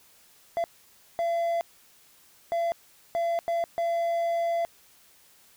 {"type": "tone bursts at uneven times", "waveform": "triangle", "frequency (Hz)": 678, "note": "E5", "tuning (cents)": 49, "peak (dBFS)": -22, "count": 6, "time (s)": [[0.57, 0.64], [1.19, 1.61], [2.52, 2.72], [3.15, 3.39], [3.48, 3.64], [3.78, 4.65]], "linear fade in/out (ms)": 0, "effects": ["white hiss -58 dBFS RMS until 5.56 s"]}